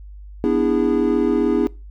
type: chord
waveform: triangle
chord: E dominant seventh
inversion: second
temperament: equal with one note detuned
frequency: 246.9 / 293.7 / 329.6 / 409.8 Hz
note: B3 / D4 / E4 / G#4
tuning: 0 / 0 / 0 / -23 cents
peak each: -19 dBFS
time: 0.44-1.67 s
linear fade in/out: 0 ms
effects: noise-tail reverb RT60 0.3 s tail -23 dB re dry + added 50 Hz sine -35 dBFS peak until 1.9 s